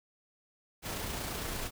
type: noise with amplitude modulation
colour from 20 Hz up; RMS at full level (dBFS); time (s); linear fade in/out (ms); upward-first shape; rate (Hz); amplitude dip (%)
pink; -36; 0.82-1.71; 50; sine; 28.7; 30
effects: none